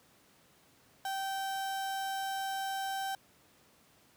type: tone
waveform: 35% pulse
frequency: 777 Hz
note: G5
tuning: 16 cents flat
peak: -32 dBFS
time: 1.05-3.15 s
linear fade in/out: 2 ms
effects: pink hiss -64 dBFS RMS until 4.16 s + high-pass 100 Hz 12 dB/octave